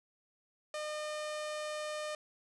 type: tone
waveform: sawtooth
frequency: 607 Hz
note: D#5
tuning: 43 cents flat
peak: -33 dBFS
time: 0.74-2.15 s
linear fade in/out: 2 ms
effects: resampled to 22050 Hz + 10-bit